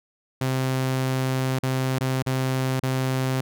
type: tone with dropouts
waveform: sawtooth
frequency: 130.81 Hz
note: C3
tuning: in tune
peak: -18 dBFS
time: 0.41-3.41 s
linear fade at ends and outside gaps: 5 ms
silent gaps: 1.59-1.632 / 1.987-2.008 / 2.225-2.263 / 2.798-2.83 s
effects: none